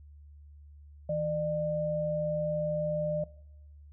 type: tone pair together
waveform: sine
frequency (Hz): 159.5 / 601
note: D#3 / D5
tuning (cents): +43 / +40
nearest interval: octave + major seventh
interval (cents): 2297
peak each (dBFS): -34 / -29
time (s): 1.09-3.24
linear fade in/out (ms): 5
effects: noise-tail reverb RT60 0.8 s tail -19 dB re dry + added 73 Hz sine -49 dBFS peak until 3.92 s